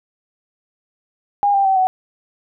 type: tone with pitch steps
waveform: sine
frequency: 812 / 790.3 / 769.1 / 748.5 Hz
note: G#5 / G5 / G5 / F#5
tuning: -39 / +14 / -33 / +20 cents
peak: -12 dBFS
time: 1.43-1.87 s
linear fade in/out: 0 ms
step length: 110 ms
effects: none